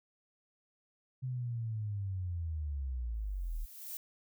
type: linear sweep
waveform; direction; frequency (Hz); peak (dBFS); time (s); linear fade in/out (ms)
sine; down; 130.1 to 35.66; -34; 1.22-3.66; 20
type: noise with exponential growth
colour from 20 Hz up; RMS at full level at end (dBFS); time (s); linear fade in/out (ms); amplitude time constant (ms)
violet; -40; 3.14-3.97; 1; 180
effects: none